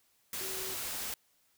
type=tone in noise; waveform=sine; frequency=380.2 Hz; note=F#4; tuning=47 cents sharp; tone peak=-44 dBFS; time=0.41-0.74 s; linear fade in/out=2 ms; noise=white; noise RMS=-38 dBFS; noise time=0.33-1.14 s; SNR=-9 dB; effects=white hiss -71 dBFS RMS until 1.57 s